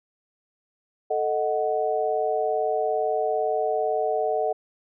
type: chord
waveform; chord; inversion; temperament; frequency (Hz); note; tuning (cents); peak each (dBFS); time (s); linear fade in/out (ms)
sine; D# diminished; second; equal; 440 / 622.3 / 740; A4 / D#5 / F#5; 0 / 0 / 0; -26; 1.1-4.53; 10
effects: none